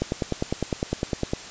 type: click train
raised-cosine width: 2 ms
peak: -10 dBFS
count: 14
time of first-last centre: 0.02-1.334 s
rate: 9.89 Hz
effects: white hiss -39 dBFS RMS until 1.5 s + resampled to 16000 Hz